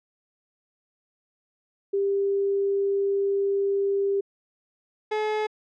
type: tone pair in turn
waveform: sine / 30% pulse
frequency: 396.7 / 428 Hz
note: G4 / A4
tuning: +21 / -48 cents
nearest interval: minor second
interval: 131 cents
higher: second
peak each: -21 dBFS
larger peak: neither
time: 1.93-4.21 / 5.11-5.47 s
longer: first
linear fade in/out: 10 ms
effects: low-pass 3000 Hz 12 dB/octave